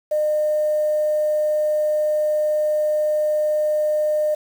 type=tone; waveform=sine; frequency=607 Hz; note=D#5; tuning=43 cents flat; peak=-16 dBFS; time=0.11-4.35 s; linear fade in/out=10 ms; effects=tanh soft clip ceiling -12 dBFS + 7-bit